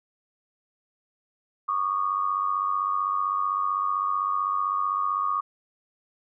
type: tone pair together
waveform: sine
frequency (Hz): 1118 / 1213.7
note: C#6 / D#6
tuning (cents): +14 / -43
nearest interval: minor second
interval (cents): 143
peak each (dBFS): -26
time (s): 1.68-5.41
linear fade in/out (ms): 10
effects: none